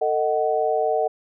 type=chord; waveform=sine; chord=D# diminished; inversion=second; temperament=just; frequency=448 / 622.3 / 746.7 Hz; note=A4 / D#5 / F#5; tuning=+31 / 0 / +16 cents; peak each=-23 dBFS; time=0.01-1.08 s; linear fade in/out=10 ms; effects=none

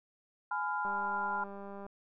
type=chord; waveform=sine; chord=F diminished; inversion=first; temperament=just; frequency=838.1 / 1005.8 / 1396.9 Hz; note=Ab5 / Cb6 / F6; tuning=+16 / +31 / 0 cents; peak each=-36 dBFS; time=0.51-1.44 s; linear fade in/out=5 ms
type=click train; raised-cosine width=1 ms; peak=-33 dBFS; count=203; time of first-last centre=0.85-1.865 s; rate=199 Hz
effects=none

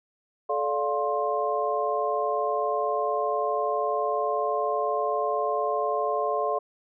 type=tone cluster; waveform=sine; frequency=433.6 / 582 / 702 / 1058 Hz; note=A4 / D5 / F5 / C6; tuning=-25 / -16 / +9 / +19 cents; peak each=-29 dBFS; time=0.49-6.59 s; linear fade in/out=10 ms; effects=none

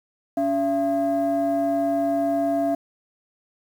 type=tone pair together; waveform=sine; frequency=283.4 / 675 Hz; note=C#4 / E5; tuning=+38 / +41 cents; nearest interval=octave + minor third; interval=1503 cents; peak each=-22 / -20 dBFS; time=0.37-2.75 s; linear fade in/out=5 ms; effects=tanh soft clip ceiling -15 dBFS + 8-bit

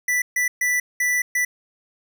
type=tone bursts at uneven times; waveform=square; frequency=1975.5 Hz; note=B6; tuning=in tune; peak=-19 dBFS; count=5; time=0.08-0.22 / 0.36-0.48 / 0.61-0.8 / 1-1.22 / 1.35-1.45 s; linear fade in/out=5 ms; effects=none

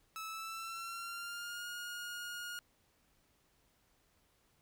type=tone with pitch glide; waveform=sawtooth; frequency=1305 to 1431.4 Hz; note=E6 to F6; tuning=-18 to +42 cents; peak=-38 dBFS; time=0.16-2.59 s; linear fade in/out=0 ms; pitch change=+160 cents; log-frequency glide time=0.27-1.66 s; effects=pink hiss -73 dBFS RMS until 4.61 s

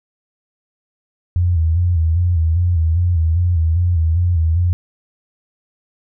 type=tone with vibrato; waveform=sine; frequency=84.5 Hz; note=E2; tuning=43 cents sharp; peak=-12 dBFS; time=1.36-4.73 s; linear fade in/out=0 ms; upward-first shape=square; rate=2.5 Hz; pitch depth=75 cents each way; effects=none

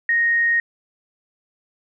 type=tone; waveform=sine; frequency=1864.7 Hz; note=A#6; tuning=in tune; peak=-15 dBFS; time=0.09-0.6 s; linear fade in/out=2 ms; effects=none

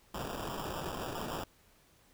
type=noise with sample-and-hold; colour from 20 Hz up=violet; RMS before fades=-39 dBFS; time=0.14-1.44 s; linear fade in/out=5 ms; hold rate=2100 Hz; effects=pink hiss -65 dBFS RMS until 2.13 s

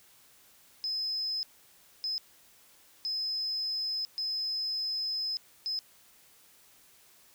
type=tone bursts at uneven times; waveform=sine; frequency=5100 Hz; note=D#8; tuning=42 cents sharp; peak=-30 dBFS; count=5; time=0.84-1.43 / 2.04-2.18 / 3.05-4.05 / 4.18-5.37 / 5.66-5.79 s; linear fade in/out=0 ms; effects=white hiss -60 dBFS RMS until 7.34 s

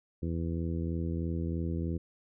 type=harmonic tone; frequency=83.1 Hz; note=E2; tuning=15 cents sharp; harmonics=1 / 2 / 3 / 4 / 5 / 6; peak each=-33 / -35 / -39 / -39 / -46 / -47 dBFS; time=0.22-1.98 s; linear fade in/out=10 ms; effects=none

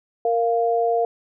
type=tone pair together; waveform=sine; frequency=464.5 / 696 Hz; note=A#4 / F5; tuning=-6 / -6 cents; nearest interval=perfect fifth; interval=700 cents; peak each=-20 dBFS; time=0.25-1.05 s; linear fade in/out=2 ms; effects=none

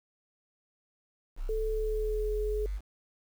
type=exponential sweep; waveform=sine; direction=up; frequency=30.87 to 50.6 Hz; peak=-31 dBFS; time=1.36-2.81 s; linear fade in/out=50 ms
type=tone with pitch glide; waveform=sine; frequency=438.1 to 423.2 Hz; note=A4 to G#4; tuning=-7 to +33 cents; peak=-30 dBFS; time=1.49-2.66 s; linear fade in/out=2 ms; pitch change=-60 cents; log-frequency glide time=1.64-2.32 s
effects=9-bit

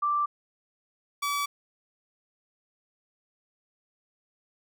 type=tone pair in turn; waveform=sine / sawtooth; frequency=1174.7 / 1146.5 Hz; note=D6 / D6; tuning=0 / -42 cents; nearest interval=unison; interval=42 cents; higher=first; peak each=-23 dBFS; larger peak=neither; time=0.02-0.26 / 1.22-1.46 s; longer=neither; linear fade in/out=10 ms; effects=none

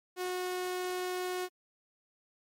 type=tone; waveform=sawtooth; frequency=364.4 Hz; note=F#4; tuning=26 cents flat; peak=-29 dBFS; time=0.16-1.49 s; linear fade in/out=50 ms; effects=MP3 64 kbps

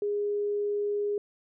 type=tone; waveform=sine; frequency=411.4 Hz; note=G#4; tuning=16 cents flat; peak=-26 dBFS; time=0.02-1.18 s; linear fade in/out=2 ms; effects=none

